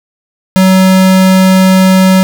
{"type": "tone", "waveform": "square", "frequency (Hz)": 188.1, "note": "F#3", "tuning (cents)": 29, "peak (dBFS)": -4, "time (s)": [0.56, 2.23], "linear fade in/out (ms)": 0, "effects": []}